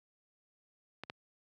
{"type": "clicks", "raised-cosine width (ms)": 0.3, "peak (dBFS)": -25, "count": 2, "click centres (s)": [1.036, 1.099], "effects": ["high-pass 100 Hz 12 dB/octave"]}